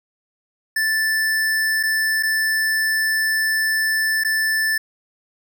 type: tone with dropouts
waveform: square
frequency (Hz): 1760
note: A6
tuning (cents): 0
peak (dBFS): -18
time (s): 0.76-4.78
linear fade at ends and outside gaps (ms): 5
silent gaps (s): 1.83-1.834 / 2.227-2.232 / 4.237-4.247
effects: none